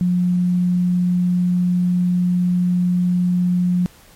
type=tone; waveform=sine; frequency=178.6 Hz; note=F3; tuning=39 cents sharp; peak=-14 dBFS; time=0.01-3.86 s; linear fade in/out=0 ms; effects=pink hiss -48 dBFS RMS until 4.15 s + MP3 64 kbps